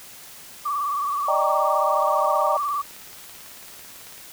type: tone with vibrato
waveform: sine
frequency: 1153 Hz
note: D6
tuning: 32 cents flat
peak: -22 dBFS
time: 0.65-2.82 s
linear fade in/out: 10 ms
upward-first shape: sine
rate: 19 Hz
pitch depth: 66 cents each way
type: chord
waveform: sine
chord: Eb major seventh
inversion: third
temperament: equal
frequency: 587.3 / 622.3 / 784 / 932.3 Hz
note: D5 / Eb5 / G5 / Bb5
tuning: 0 / 0 / 0 / 0 cents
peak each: -25 dBFS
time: 1.28-2.57 s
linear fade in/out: 5 ms
type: click train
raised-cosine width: 0.2 ms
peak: -28 dBFS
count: 41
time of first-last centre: 1.97-4.18 s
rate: 18.1 Hz
effects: white hiss -43 dBFS RMS until 4.32 s